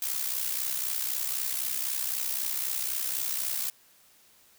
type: noise with amplitude modulation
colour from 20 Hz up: blue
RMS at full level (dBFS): -28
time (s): 0.02-3.7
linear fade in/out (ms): 2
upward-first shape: sine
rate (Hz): 63.9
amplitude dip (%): 65
effects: white hiss -60 dBFS RMS until 4.58 s